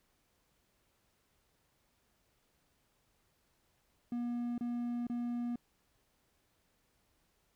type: tone bursts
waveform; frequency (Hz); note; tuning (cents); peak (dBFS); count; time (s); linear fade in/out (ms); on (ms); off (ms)
triangle; 239.9; A#3; +50; -32; 3; 4.12-5.558; 2; 460; 29
effects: pink hiss -75 dBFS RMS until 7.55 s